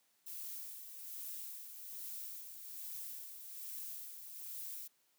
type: noise with tremolo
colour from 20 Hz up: violet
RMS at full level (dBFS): -45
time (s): 0.26-4.88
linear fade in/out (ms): 10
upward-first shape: sine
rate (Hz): 1.2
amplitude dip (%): 50
effects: white hiss -75 dBFS RMS until 5.18 s + high-pass 150 Hz 12 dB/octave